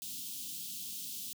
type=band-stop noise; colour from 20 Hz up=white; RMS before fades=-42 dBFS; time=0.02-1.33 s; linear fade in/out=0 ms; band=290 to 2900 Hz; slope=48 dB/octave; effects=high-pass 150 Hz 12 dB/octave